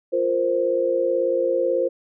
sine chord, F suspended fourth, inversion none, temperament just, 349.2 / 465.6 / 523.8 Hz, F4 / Bb4 / C5, 0 / -2 / +2 cents, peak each -25 / -25 / -20 dBFS, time 0.12-1.89 s, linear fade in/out 20 ms, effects none

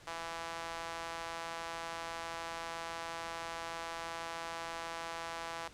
sawtooth tone with high-pass filter, 166.2 Hz, E3, 15 cents sharp, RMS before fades -42 dBFS, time 0.07-5.68 s, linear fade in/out 5 ms, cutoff 850 Hz, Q 1.4, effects pink hiss -57 dBFS RMS until 5.73 s + low-pass 8000 Hz 12 dB/octave

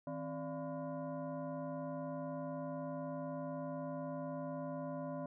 sine tone with frequency modulation, 160 Hz, D#3, 49 cents sharp, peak -39 dBFS, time 0.07-5.26 s, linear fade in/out 2 ms, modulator 424 Hz, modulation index 1.6, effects none

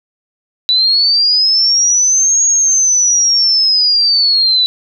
sine linear two-way sweep, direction up then down, 3935 to 6645 to 3935 Hz, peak -8 dBFS, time 0.69-4.66 s, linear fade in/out 0 ms, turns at 2.44 s, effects none

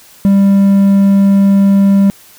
triangle tone, 197.5 Hz, G3, 13 cents sharp, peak -3 dBFS, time 0.25-2.1 s, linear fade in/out 0 ms, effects white hiss -41 dBFS RMS until 2.38 s

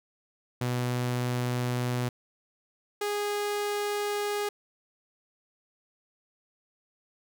sawtooth tone pair in turn, 123.47 / 412.4 Hz, B2 / G#4, 0 / -12 cents, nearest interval octave + major sixth, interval 2088 cents, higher second, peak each -23 / -24 dBFS, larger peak first, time 0.61-2.09 / 3.01-4.49 s, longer neither, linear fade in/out 5 ms, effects none

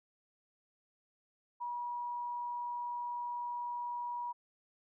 sine tone, 964 Hz, B5, 42 cents flat, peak -36 dBFS, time 1.6-4.33 s, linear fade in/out 20 ms, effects none

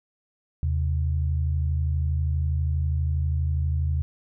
sine tone pair together, 79.83 / 132.2 Hz, D#2 / C3, +45 / +18 cents, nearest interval major sixth, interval 873 cents, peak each -22 / -29 dBFS, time 0.63-4.02 s, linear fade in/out 0 ms, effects none

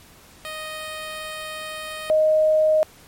10% pulse / sine tone pair in turn, 622.3 / 622.3 Hz, D#5 / D#5, 0 / 0 cents, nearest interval unison, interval 0 cents, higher neither, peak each -22 / -14 dBFS, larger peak second, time 0.45-2.1 / 2.1-2.83 s, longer first, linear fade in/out 0 ms, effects pink hiss -49 dBFS RMS until 3.07 s + MP3 64 kbps

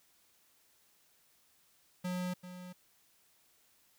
square tone with echo, 180.7 Hz, F#3, 41 cents flat, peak -35 dBFS, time 2.04-2.34 s, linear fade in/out 10 ms, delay 390 ms, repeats 1, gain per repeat -11 dB, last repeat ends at 2.73 s, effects white hiss -69 dBFS RMS until 3.98 s

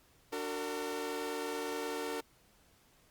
sawtooth chord, D augmented, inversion none, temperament equal with one note detuned, 293.7 / 370 / 455.3 Hz, D4 / F#4 / A#4, 0 / 0 / -41 cents, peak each -38 / -39 / -34 dBFS, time 0.32-2.21 s, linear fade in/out 10 ms, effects pink hiss -66 dBFS RMS until 3.1 s + Opus 48 kbps

